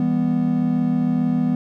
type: chord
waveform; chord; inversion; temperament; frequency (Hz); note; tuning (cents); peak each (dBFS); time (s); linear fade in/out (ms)
triangle; E minor; none; equal with one note detuned; 164.81 / 200.2 / 246.9; E3 / G3 / B3; 0 / +37 / 0; -21 / -22 / -17; 0-1.55; 2
effects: none